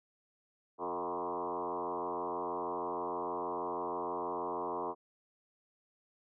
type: tone with frequency modulation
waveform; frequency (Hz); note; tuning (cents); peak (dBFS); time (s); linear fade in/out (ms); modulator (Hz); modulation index
sine; 706; F5; +19; -34; 0.78-4.95; 50; 86.3; 4.6
effects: none